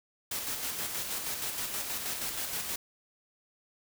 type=noise with tremolo; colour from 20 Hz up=white; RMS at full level=-34 dBFS; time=0.31-2.76 s; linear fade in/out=5 ms; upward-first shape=square; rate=6.3 Hz; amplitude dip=35%; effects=none